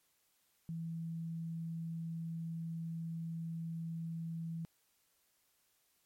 sine tone, 164.81 Hz, E3, in tune, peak -38 dBFS, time 0.69-4.65 s, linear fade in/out 0 ms, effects white hiss -75 dBFS RMS until 6.05 s + MP3 64 kbps

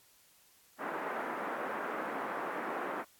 white band-pass noise, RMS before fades -38 dBFS, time 0.78-3.05 s, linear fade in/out 50 ms, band 240 to 1500 Hz, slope 24 dB/octave, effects white hiss -64 dBFS RMS until 3.19 s + AAC 64 kbps

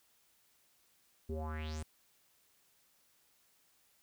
square tone with low-pass filter sweep, 77.78 Hz, D#2, in tune, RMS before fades -40 dBFS, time 1.29-1.83 s, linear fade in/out 5 ms, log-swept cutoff 320 to 9800 Hz, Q 5.2, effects white hiss -71 dBFS RMS until 4.02 s

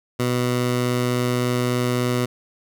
15% pulse tone, 123.47 Hz, B2, in tune, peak -13 dBFS, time 0.19-2.26 s, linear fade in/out 10 ms, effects none

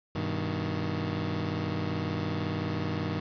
20% pulse chord, G augmented, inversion none, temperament equal with one note detuned, 98 / 123.47 / 157.1 Hz, G2 / B2 / D#3, 0 / 0 / +17 cents, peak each -28 / -32 / -28 dBFS, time 0.15-3.2 s, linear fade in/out 5 ms, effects resampled to 11025 Hz + 9-bit

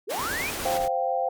sine linear sweep, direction up, 336.6 to 2574 Hz, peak -28 dBFS, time 0.07-0.51 s, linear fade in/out 20 ms
pink high-pass noise, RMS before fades -33 dBFS, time 0.09-0.79 s, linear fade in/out 20 ms, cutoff 250 Hz, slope 24 dB/octave
pink noise with tremolo, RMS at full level -36 dBFS, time 0.19-0.88 s, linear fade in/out 2 ms, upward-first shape square, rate 9.8 Hz, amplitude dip 35%
sine chord, C suspended fourth, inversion none, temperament equal, 523.3 / 698.5 / 784 Hz, C5 / F5 / G5, 0 / 0 / 0 cents, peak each -27 dBFS, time 0.65-1.29 s, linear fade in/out 5 ms
effects MP3 96 kbps

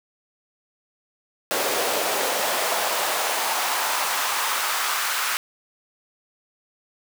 pink noise with high-pass filter sweep, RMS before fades -24 dBFS, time 1.51-5.37 s, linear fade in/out 0 ms, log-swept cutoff 470 to 1300 Hz, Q 1.8, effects none

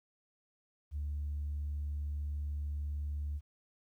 sine tone, 73.2 Hz, D2, 5 cents flat, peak -33 dBFS, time 0.91-3.41 s, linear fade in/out 50 ms, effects tanh soft clip ceiling -31 dBFS + 12-bit

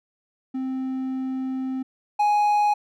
triangle tone pair in turn, 261.6 / 832 Hz, C4 / G#5, 0 / +3 cents, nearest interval octave + minor sixth, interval 2003 cents, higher second, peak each -23 / -15 dBFS, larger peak second, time 0.54-1.83 / 2.19-2.74 s, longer first, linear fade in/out 10 ms, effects none

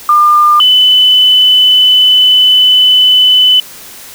sine tone pair in turn, 1202 / 3010 Hz, D6 / F#7, +40 / +29 cents, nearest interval octave + major third, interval 1589 cents, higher second, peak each -3 dBFS, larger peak neither, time 0.09-0.6 / 0.6-3.6 s, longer second, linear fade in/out 2 ms, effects white hiss -31 dBFS RMS until 4.14 s

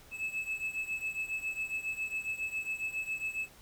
triangle beating tone pair, 2600 / 2607.3 Hz, E7 / E7, -24 / -20 cents, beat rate 7.3 Hz, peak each -34 / -37 dBFS, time 0.11-3.49 s, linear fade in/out 50 ms, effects pink hiss -57 dBFS RMS until 3.61 s

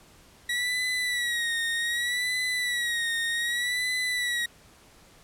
30% pulse tone with vibrato, 1925 Hz, B6, 45 cents flat, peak -23 dBFS, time 0.49-4.46 s, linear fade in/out 5 ms, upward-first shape sine, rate 0.65 Hz, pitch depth 71 cents each way, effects pink hiss -55 dBFS RMS until 5.23 s + low-pass 12000 Hz 12 dB/octave

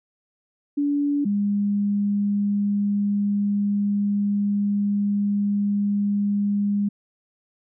sine tone pair in turn, 287.5 / 203.3 Hz, D4 / G#3, -37 / -37 cents, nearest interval tritone, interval 600 cents, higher first, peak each -19 dBFS, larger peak neither, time 0.77-1.25 / 1.25-6.89 s, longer second, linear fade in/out 10 ms, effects none

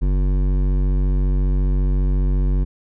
triangle tone with hard clipping, 47.32 Hz, F#1, 40 cents sharp, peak -17 dBFS, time 0.01-2.65 s, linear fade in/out 20 ms, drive 17 dB, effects none

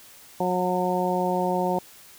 harmonic tone, 181.3 Hz, F#3, 35 cents flat, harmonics 1 / 2 / 3 / 4 / 5, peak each -28 / -28 / -28 / -28 / -28 dBFS, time 0.4-1.79 s, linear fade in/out 5 ms, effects white hiss -49 dBFS RMS until 2.18 s

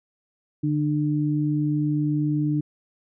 sine tone pair together, 147.9 / 299.8 Hz, D3 / D4, +13 / +36 cents, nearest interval octave, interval 1223 cents, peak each -23 dBFS, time 0.63-2.61 s, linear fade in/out 10 ms, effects none

